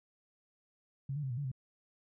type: tone with pitch steps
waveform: sine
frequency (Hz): 136.9 / 148.5 / 132.7 / 120.1 / 143.6 / 129.9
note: C#3 / D3 / C3 / B2 / D3 / C3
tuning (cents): -21 / +20 / +25 / -48 / -39 / -12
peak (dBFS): -34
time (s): 1.09-1.516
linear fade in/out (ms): 5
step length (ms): 71
effects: none